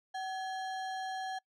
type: tone with sample-and-hold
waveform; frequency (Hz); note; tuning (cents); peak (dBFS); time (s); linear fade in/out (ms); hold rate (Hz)
sine; 758; F#5; +42; -35; 0.14-1.39; 10; 2450
effects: noise-tail reverb RT60 0.1 s tail -25 dB re dry + low-pass 5000 Hz 12 dB/octave